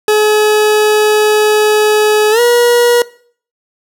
40% pulse tone with pitch glide, 425 to 479.8 Hz, G#4 to A#4, +40 to +50 cents, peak -6 dBFS, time 0.08-3.02 s, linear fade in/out 2 ms, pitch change +210 cents, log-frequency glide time 2.31-2.4 s, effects noise-tail reverb RT60 0.5 s tail -20 dB re dry

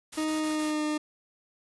white noise bursts, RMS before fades -41 dBFS, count 4, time 0.12-0.715 s, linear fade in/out 10 ms, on 130 ms, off 25 ms
40% pulse tone with pitch glide, 311.1 to 303.1 Hz, D#4 to D#4, 0 to -45 cents, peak -26 dBFS, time 0.17-0.98 s, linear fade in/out 10 ms, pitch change -45 cents, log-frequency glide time 0.36-0.84 s
effects resampled to 24000 Hz

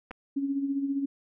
clicks, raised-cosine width 0.5 ms, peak -26 dBFS, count 2, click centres 0.109 / 0.113 s
sine tone with tremolo, 277.2 Hz, C#4, in tune, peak -24 dBFS, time 0.36-1.06 s, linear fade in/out 10 ms, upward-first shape sine, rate 15 Hz, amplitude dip 55%
effects none

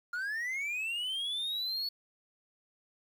triangle linear sweep, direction up, 1396 to 4435 Hz, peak -31 dBFS, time 0.13-1.89 s, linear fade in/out 5 ms, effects 10-bit

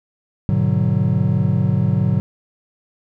triangle chord, G# half-diminished seventh, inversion none, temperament just, 103.83 / 124.59 / 149.51 / 186.89 Hz, G#2 / B2 / D3 / F#3, 0 / +16 / +31 / +18 cents, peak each -18 dBFS, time 0.49-2.2 s, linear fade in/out 0 ms, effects none

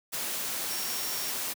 sine tone in noise, 5560 Hz, F8, 9 cents flat, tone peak -38 dBFS, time 0.69-1.32 s, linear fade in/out 20 ms, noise white, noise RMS -33 dBFS, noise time 0.12-1.54 s, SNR -8 dB, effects high-pass 150 Hz 12 dB/octave

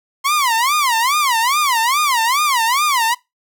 sawtooth tone with vibrato, 1046.5 Hz, C6, in tune, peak -10 dBFS, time 0.24-3.15 s, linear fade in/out 20 ms, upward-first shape sine, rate 2.4 Hz, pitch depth 270 cents each way, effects noise-tail reverb RT60 0.2 s tail -22 dB re dry

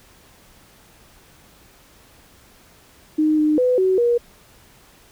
sine tone with pitch steps, 308.4 / 304.6 / 501 / 375.6 / 476.7 Hz, D#4 / D#4 / B4 / F#4 / A#4, -15 / -37 / +25 / +26 / +39 cents, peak -14 dBFS, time 3.18-4.18 s, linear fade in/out 10 ms, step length 200 ms, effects pink hiss -51 dBFS RMS until 5.11 s

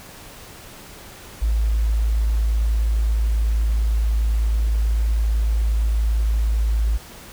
sine tone, 54.7 Hz, A1, 9 cents flat, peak -16 dBFS, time 1.41-6.98 s, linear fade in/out 20 ms, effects pink hiss -41 dBFS RMS until 7.32 s

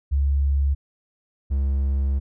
sine / triangle tone pair in turn, 69.8 / 68.44 Hz, C#2 / C#2, +13 / -22 cents, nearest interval unison, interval 35 cents, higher first, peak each -17 dBFS, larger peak neither, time 0.11-0.75 / 1.5-2.2 s, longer second, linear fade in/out 20 ms, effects none

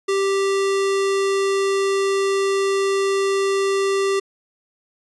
square tone, 392 Hz, G4, in tune, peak -18 dBFS, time 0.08-4.2 s, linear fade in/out 10 ms, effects resampled to 22050 Hz

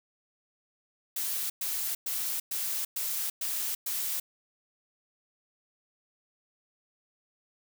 blue noise bursts, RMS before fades -32 dBFS, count 7, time 1.16-4.2 s, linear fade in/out 5 ms, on 340 ms, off 110 ms, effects none

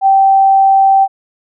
sine tone, 778 Hz, G5, 13 cents flat, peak -5 dBFS, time 0.01-1.08 s, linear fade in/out 50 ms, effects none

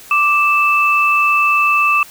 sine tone pair together, 1174.7 / 2637 Hz, D6 / E7, 0 / 0 cents, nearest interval octave + major second, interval 1400 cents, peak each -13 dBFS, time 0.11-2.03 s, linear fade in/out 2 ms, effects white hiss -39 dBFS RMS until 2.1 s

